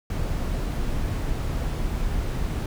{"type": "noise", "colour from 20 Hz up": "brown", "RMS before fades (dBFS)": -26, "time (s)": [0.1, 2.66], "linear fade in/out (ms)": 2, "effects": []}